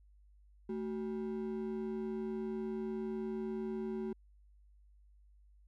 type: ring-modulated tone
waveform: triangle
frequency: 297.8 Hz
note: D4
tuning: 24 cents sharp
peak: -31 dBFS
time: 0.69-4.13 s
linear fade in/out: 5 ms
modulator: 78.2 Hz
effects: added 50 Hz sine -60 dBFS peak until 5.67 s